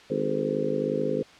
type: harmonic tone with a mistuned harmonic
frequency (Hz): 51.3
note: G#1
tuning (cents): -21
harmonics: 3 / 4 / 5 / 6 / 7 / 8 / 9 / 10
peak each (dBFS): -35 / -35 / -32 / -34 / -34 / -31 / -32 / -30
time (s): 0.1-1.23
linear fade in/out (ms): 5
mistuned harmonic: 9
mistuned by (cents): -57
effects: white hiss -50 dBFS RMS until 1.39 s + low-pass 4000 Hz 12 dB/octave

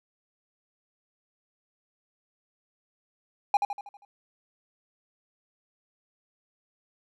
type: tone with echo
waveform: triangle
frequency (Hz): 812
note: G#5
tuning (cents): -39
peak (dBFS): -15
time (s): 3.54-3.57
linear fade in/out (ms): 2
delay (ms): 80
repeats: 6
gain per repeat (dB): -6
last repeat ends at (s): 4.05
effects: none

